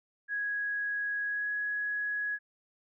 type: tone with pitch glide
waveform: sine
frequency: 1661.2 to 1674.7 Hz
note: G#6 to G#6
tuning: 0 to +14 cents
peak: -30 dBFS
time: 0.28-2.39 s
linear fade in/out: 50 ms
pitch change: +14 cents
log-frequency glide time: 1.26-1.49 s
effects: none